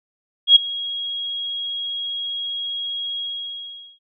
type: tone with ADSR envelope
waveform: sine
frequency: 3295 Hz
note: G#7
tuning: 14 cents flat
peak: -4 dBFS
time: 0.47-3.99 s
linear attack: 88 ms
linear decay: 11 ms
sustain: -20 dB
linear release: 800 ms
effects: none